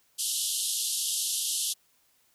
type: band-pass noise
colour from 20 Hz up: white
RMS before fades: -30 dBFS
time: 0.18-1.74 s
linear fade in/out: 20 ms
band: 2900 to 12000 Hz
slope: 96 dB/octave
effects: white hiss -67 dBFS RMS until 2.34 s